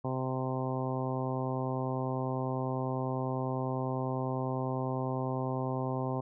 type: harmonic tone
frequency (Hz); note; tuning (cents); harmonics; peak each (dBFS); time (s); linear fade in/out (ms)
130; C3; -11; 1 / 2 / 3 / 4 / 5 / 6 / 7 / 8; -34 / -37 / -39 / -40 / -41 / -42 / -42 / -43; 0.04-6.21; 10
effects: none